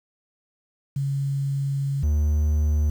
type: tone pair in turn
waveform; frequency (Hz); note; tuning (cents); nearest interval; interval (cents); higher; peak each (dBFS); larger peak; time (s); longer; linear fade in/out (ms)
sine / triangle; 138.59 / 74.91; C#3 / D2; 0 / +35; major seventh; 1065; first; -22 / -16; second; 0.96-2.03 / 2.03-2.9; first; 5
effects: 8-bit